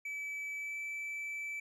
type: tone with pitch glide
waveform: triangle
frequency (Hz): 2300 to 2316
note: D7 to D7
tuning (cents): -37 to -25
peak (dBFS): -36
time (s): 0.05-1.6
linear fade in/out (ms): 5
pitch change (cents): +12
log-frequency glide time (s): 0.58-0.77
effects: resampled to 32000 Hz

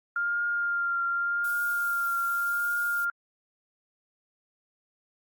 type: tone with vibrato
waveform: sine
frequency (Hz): 1400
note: F6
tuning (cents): +4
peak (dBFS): -25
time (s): 0.16-3.1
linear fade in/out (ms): 2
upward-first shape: triangle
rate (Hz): 0.86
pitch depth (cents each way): 22
type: noise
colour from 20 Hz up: violet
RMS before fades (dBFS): -41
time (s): 1.44-3.05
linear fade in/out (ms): 5
effects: Opus 24 kbps

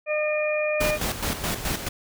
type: harmonic tone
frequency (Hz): 607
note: D#5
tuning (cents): -43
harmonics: 1 / 2 / 3 / 4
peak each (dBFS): -23 / -36 / -36 / -28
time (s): 0.06-0.99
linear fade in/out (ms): 50
type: noise with tremolo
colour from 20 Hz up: pink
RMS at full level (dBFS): -26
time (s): 0.8-1.89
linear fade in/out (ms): 10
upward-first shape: square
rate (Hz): 4.7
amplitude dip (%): 60
effects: none

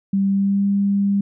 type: tone with pitch glide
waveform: sine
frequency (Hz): 196.1 to 199.64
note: G3 to G3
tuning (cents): +1 to +32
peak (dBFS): -15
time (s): 0.13-1.21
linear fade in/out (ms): 5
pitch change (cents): +31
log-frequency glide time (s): 0.28-0.67
effects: none

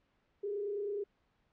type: tone with frequency modulation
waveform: sine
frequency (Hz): 408.6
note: G#4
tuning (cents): -28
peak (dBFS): -34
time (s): 0.43-1.04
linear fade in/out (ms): 10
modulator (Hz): 29.4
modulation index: 0.58
effects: pink hiss -75 dBFS RMS until 1.52 s + low-pass 3000 Hz 12 dB/octave

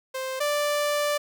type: tone pair in turn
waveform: sawtooth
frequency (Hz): 523.3 / 587.4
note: C5 / D5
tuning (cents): 0 / 0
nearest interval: major second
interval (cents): 200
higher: second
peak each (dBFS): -25 / -19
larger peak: second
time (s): 0.14-0.4 / 0.4-1.18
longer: second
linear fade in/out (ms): 10
effects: none

